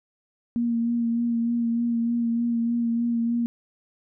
sine tone with vibrato, 234.1 Hz, A#3, 8 cents sharp, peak -21 dBFS, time 0.56-3.46 s, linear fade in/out 0 ms, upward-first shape sine, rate 3.3 Hz, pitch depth 22 cents each way, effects none

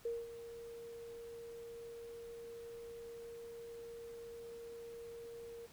sine tone with ADSR envelope, 466.2 Hz, A#4, in tune, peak -35 dBFS, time 0.05-5.67 s, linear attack 5 ms, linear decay 210 ms, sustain -12 dB, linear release 18 ms, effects pink hiss -62 dBFS RMS until 5.72 s

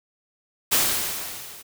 white noise with level ramp, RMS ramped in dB -18 to -43 dBFS, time 0.71-1.63 s, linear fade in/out 20 ms, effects none

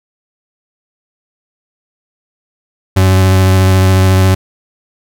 40% pulse tone with vibrato, 94.3 Hz, F#2, 33 cents sharp, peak -5 dBFS, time 2.96-4.35 s, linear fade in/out 10 ms, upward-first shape sine, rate 14 Hz, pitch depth 16 cents each way, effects none

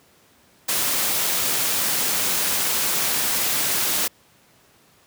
white noise, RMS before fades -22 dBFS, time 0.68-4.08 s, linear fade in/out 10 ms, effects pink hiss -56 dBFS RMS until 5.06 s + high-pass 100 Hz 12 dB/octave

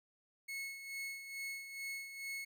40% pulse tone with tremolo, 2190 Hz, C#7, 22 cents flat, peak -39 dBFS, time 0.48-2.45 s, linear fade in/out 10 ms, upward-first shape sine, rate 2.3 Hz, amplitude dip 60%, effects none

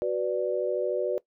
sine chord, B minor, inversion second, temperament equal with one note detuned, 372.8 / 493.9 / 587.3 Hz, F#4 / B4 / D5, +13 / 0 / 0 cents, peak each -29 dBFS, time 0.02-1.18 s, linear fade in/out 0 ms, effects noise-tail reverb RT60 0.1 s tail -20 dB re dry

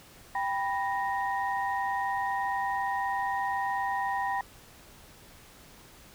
sine tone cluster, 788 / 984 / 1861 Hz, G5 / B5 / A#6, +9 / -7 / -3 cents, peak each -30 / -31 / -34 dBFS, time 0.35-4.41 s, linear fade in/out 2 ms, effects tanh soft clip ceiling -18 dBFS + pink hiss -53 dBFS RMS until 6.14 s

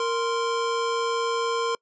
square tone pair together, 464.3 / 1042.3 Hz, A#4 / C6, -7 / -7 cents, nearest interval octave + major second, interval 1400 cents, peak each -26 / -28 dBFS, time 0-1.75 s, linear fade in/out 2 ms, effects noise-tail reverb RT60 0.1 s tail -26 dB re dry + resampled to 16000 Hz

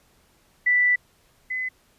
sine tone pair in turn, 1975.5 / 2025 Hz, B6 / B6, 0 / +43 cents, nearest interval unison, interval 43 cents, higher second, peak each -16 / -25 dBFS, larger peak first, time 0.66-0.96 / 1.5-1.69 s, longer first, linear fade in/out 10 ms, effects pink hiss -61 dBFS RMS until 1.98 s + resampled to 32000 Hz

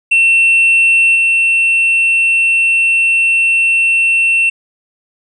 triangle tone with level steps, 2700 Hz, E7, 41 cents sharp, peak -5 / -7 dBFS, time 0.11-4.5 s, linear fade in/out 10 ms, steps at 1.15 s, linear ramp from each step 5 ms, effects resampled to 22050 Hz

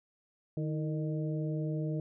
harmonic tone with a mistuned harmonic, 153.2 Hz, D#3, 27 cents flat, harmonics 1 / 2 / 3 / 4, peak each -32 / -38 / -42 / -44 dBFS, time 0.57-2 s, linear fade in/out 2 ms, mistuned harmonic 2, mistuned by +67 cents, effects none

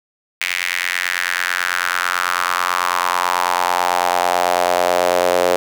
sawtooth tone with high-pass filter sweep, 89.1 Hz, F2, 35 cents sharp, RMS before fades -18 dBFS, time 0.41-5.56 s, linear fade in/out 0 ms, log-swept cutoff 2200 to 520 Hz, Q 3.4, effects none

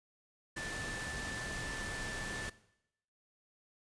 sine tone in noise, 1760 Hz, A6, in tune, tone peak -41 dBFS, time 0.56-2.5 s, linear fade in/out 10 ms, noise pink, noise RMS -42 dBFS, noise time 0.56-2.5 s, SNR -2 dB, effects noise-tail reverb RT60 0.8 s tail -18 dB re dry + resampled to 22050 Hz

